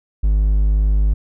triangle tone, 51.3 Hz, G#1, 21 cents flat, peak -10 dBFS, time 0.23-1.14 s, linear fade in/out 10 ms, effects none

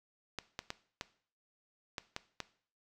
clicks, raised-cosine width 0.2 ms, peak -20 dBFS, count 7, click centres 0.387 / 0.591 / 0.704 / 1.011 / 1.982 / 2.164 / 2.403 s, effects noise-tail reverb RT60 0.5 s tail -17 dB re dry

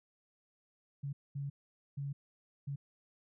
sine tone bursts at uneven times, 140.4 Hz, C#3, 22 cents sharp, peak -36 dBFS, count 4, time 1.03-1.13 / 1.35-1.5 / 1.97-2.13 / 2.67-2.76 s, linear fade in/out 10 ms, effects none

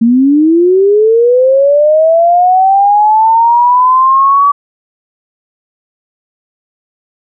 sine linear sweep, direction up, 223.8 to 1148 Hz, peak -4 dBFS, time 0.01-4.52 s, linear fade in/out 10 ms, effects none

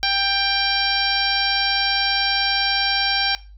harmonic tone with a mistuned harmonic, 790 Hz, G5, 13 cents sharp, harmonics 1 / 2 / 3 / 4 / 5 / 6 / 7, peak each -25 / -25 / -25 / -25 / -25 / -25 / -25 dBFS, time 0.03-3.35 s, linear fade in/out 0 ms, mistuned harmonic 6, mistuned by -35 cents, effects noise-tail reverb RT60 0.3 s tail -18 dB re dry + added 50 Hz sine -40 dBFS peak until 3.57 s

